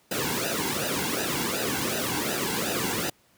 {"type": "noise with flanger", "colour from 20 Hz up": "pink", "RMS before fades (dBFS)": -28, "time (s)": [0.11, 3.1], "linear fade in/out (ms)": 5, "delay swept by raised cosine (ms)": [0.9, 1.67], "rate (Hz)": 2.7, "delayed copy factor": -0.8, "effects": ["pink hiss -62 dBFS RMS until 3.37 s", "high-pass 100 Hz 12 dB/octave"]}